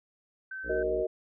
sine tone, 1540 Hz, G6, 31 cents flat, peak -36 dBFS, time 0.51-0.83 s, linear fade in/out 5 ms
harmonic tone, 60 Hz, B1, 49 cents flat, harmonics 1 / 3 / 4 / 5 / 6 / 7 / 8 / 9, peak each -40 / -50 / -52 / -44 / -56 / -45 / -46 / -46 dBFS, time 0.63-1.05 s, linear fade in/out 50 ms
sine chord, D# minor, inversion first, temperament just, 373.4 / 466.7 / 622.3 Hz, F#4 / A#4 / D#5, +16 / +2 / 0 cents, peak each -31 dBFS, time 0.69-1.07 s, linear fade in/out 10 ms
effects none

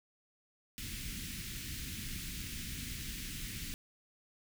pink band-stop noise, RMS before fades -42 dBFS, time 0.78-3.74 s, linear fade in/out 0 ms, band 270 to 1900 Hz, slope 24 dB/octave, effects none

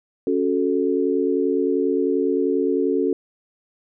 sine chord, F# minor, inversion second, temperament equal, 277.2 / 370 / 440 Hz, C#4 / F#4 / A4, 0 / 0 / 0 cents, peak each -22 dBFS, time 0.27-3.13 s, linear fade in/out 2 ms, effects none

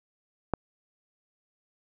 click, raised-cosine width 1 ms, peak -11 dBFS, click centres 0.537 s, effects none

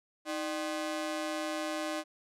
sawtooth ring-modulated tone, 457.9 Hz, A#4, 31 cents flat, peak -26 dBFS, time 0.25-2.04 s, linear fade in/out 50 ms, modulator 143 Hz, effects low-pass 10000 Hz 12 dB/octave

